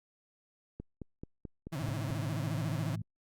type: click train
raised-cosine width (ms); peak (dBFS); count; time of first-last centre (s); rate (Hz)
3; -28; 7; 0.8-2.104; 4.6
type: tone with vibrato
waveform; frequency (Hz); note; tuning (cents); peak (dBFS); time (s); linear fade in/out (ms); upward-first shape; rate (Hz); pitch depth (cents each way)
35% pulse; 146.83; D3; 0; -33; 1.72-2.96; 10; sine; 14; 220
type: harmonic tone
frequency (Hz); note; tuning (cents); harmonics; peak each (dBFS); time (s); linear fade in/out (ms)
54; A1; -32; 2 / 3 / 4; -36 / -42 / -49; 1.81-3.02; 5
effects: Opus 48 kbps